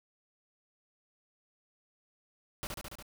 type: noise with echo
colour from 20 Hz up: pink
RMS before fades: -38 dBFS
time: 2.63-2.67 s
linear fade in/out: 0 ms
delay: 71 ms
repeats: 5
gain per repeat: -2 dB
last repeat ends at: 3.025 s
effects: none